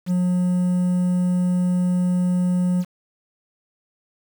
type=tone with quantisation; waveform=triangle; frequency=180 Hz; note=F#3; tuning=47 cents flat; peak=-15 dBFS; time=0.06-2.85 s; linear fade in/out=50 ms; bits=7; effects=none